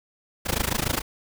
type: noise with amplitude modulation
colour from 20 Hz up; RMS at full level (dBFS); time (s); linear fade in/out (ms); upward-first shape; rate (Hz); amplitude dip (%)
pink; -22; 0.45-1.02; 20; sine; 26.9; 95
effects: none